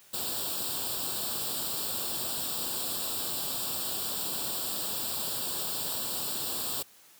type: noise with comb filter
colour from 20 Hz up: white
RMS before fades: -33 dBFS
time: 0.13-6.83 s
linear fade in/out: 10 ms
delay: 0.24 ms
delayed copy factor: +0.85
effects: white hiss -57 dBFS RMS until 7.19 s + high-pass 100 Hz 12 dB/octave